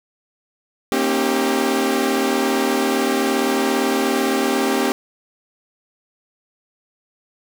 sawtooth chord, Eb dominant seventh, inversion second, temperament equal with one note detuned, 233.1 / 270.7 / 311.1 / 392 Hz, Bb3 / Db4 / Eb4 / G4, 0 / -41 / 0 / 0 cents, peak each -20 / -17 / -23 / -17 dBFS, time 0.92-4.92 s, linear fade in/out 0 ms, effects none

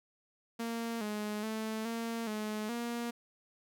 sawtooth tone with pitch steps, 230.9 / 210.3 / 219.4 / 229.9 / 213.4 / 236.5 Hz, A#3 / G#3 / A3 / A#3 / G#3 / A#3, -16 / +22 / -5 / -24 / +47 / +25 cents, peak -31 dBFS, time 0.59-3.11 s, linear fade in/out 10 ms, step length 420 ms, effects none

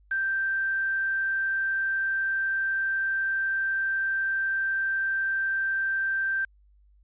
sine tone with quantisation, 1568 Hz, G6, in tune, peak -24 dBFS, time 0.11-6.45 s, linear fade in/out 5 ms, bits 7, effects added 50 Hz sine -56 dBFS peak until 7.03 s + resampled to 8000 Hz

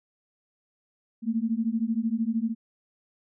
sine beating tone pair, 220 / 233 Hz, A3 / A#3, 0 / -1 cents, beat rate 13 Hz, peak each -27 dBFS, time 1.22-2.55 s, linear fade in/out 50 ms, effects none

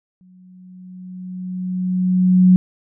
sine tone with exponential growth, 183.4 Hz, F#3, 15 cents flat, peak -6 dBFS, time 0.21-2.56 s, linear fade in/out 0 ms, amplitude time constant 510 ms, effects none

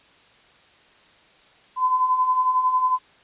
sine beating tone pair, 1008 / 1019 Hz, B5 / C6, +35 / -46 cents, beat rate 11 Hz, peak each -26 / -18 dBFS, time 1.76-2.99 s, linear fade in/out 50 ms, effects white hiss -54 dBFS RMS until 3.23 s + resampled to 8000 Hz

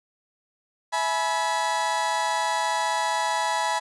35% pulse tone cluster, 656 / 846 / 981 Hz, E5 / G#5 / B5, -9 / +32 / -12 cents, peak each -30 / -25 / -24 dBFS, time 0.92-3.8 s, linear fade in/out 20 ms, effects resampled to 22050 Hz

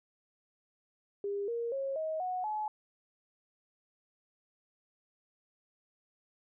sine tone with pitch steps, 402.8 / 468.1 / 543.9 / 632.1 / 734.5 / 853.5 Hz, G4 / A#4 / C#5 / D#5 / F#5 / G#5, +47 / +7 / -33 / +27 / -13 / +47 cents, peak -32 dBFS, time 1.24-2.68 s, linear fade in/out 2 ms, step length 240 ms, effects none

